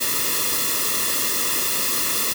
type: noise with comb filter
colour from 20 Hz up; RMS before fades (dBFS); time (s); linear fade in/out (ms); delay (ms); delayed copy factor
white; -22; 0-2.34; 20; 1.3; -1
effects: none